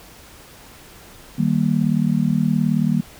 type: chord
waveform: sine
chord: Eb major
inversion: none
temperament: just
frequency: 155.56 / 194.45 / 233.3 Hz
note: Eb3 / G3 / Bb3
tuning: 0 / -14 / +2 cents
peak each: -20 dBFS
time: 1.38-3.01 s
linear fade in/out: 10 ms
effects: pink hiss -44 dBFS RMS until 3.19 s